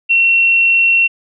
sine tone, 2722 Hz, F7, 45 cents flat, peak -8 dBFS, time 0.09-1.08 s, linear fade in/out 20 ms, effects none

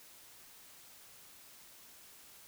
silence, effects white hiss -57 dBFS RMS until 2.47 s

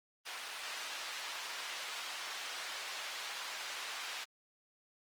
white band-pass noise, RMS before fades -43 dBFS, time 0.25-4.25 s, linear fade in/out 20 ms, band 760 to 4000 Hz, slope 12 dB/octave, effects Opus 24 kbps

